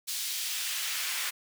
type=noise with high-pass filter sweep; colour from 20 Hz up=pink; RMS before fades=-33 dBFS; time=0.07-1.31 s; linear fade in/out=20 ms; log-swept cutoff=4100 to 1700 Hz; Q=1; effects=none